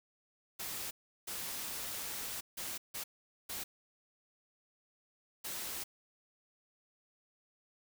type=noise bursts at uneven times; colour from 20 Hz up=white; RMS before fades=-41 dBFS; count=6; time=0.59-0.91 / 1.27-2.41 / 2.57-2.78 / 2.94-3.04 / 3.49-3.64 / 5.44-5.84 s; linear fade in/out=10 ms; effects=none